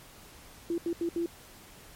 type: tone bursts at uneven times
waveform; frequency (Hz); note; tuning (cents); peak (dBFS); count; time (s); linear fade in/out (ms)
sine; 339.4; F4; -49; -27; 4; 0.7-0.78 / 0.86-0.93 / 1.01-1.09 / 1.16-1.26; 2
effects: pink hiss -52 dBFS RMS until 1.95 s + MP3 64 kbps